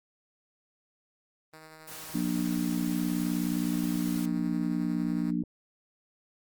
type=tone with tremolo; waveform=5% pulse; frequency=157.5 Hz; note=D#3; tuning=21 cents sharp; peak=-35 dBFS; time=1.53-5.31 s; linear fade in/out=5 ms; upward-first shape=triangle; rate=11 Hz; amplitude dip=35%
type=noise; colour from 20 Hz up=white; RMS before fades=-43 dBFS; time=1.87-4.26 s; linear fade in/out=10 ms
type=harmonic tone; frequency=59.4 Hz; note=A#1; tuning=33 cents sharp; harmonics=3 / 4 / 5; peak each=-31 / -31 / -31 dBFS; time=2.14-5.43 s; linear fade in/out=10 ms
effects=Opus 32 kbps